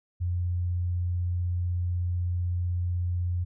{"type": "tone", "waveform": "sine", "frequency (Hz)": 88.4, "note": "F2", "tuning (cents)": 22, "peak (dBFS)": -25, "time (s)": [0.2, 3.45], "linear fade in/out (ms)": 20, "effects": []}